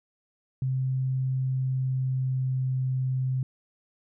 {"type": "tone with pitch glide", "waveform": "sine", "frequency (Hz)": [130.81, 129.91], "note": ["C3", "C3"], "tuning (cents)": [0, -12], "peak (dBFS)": -24, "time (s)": [0.62, 3.43], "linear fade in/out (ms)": 2, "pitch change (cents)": -12, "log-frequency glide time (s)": [1.42, 2.76], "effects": []}